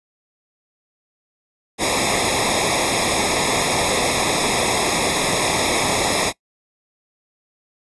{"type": "noise with comb filter", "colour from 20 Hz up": "pink", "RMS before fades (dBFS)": -19, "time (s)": [1.78, 6.33], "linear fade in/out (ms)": 50, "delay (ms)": 0.67, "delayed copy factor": -0.9, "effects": ["noise-tail reverb RT60 0.1 s tail -22 dB re dry", "resampled to 24000 Hz"]}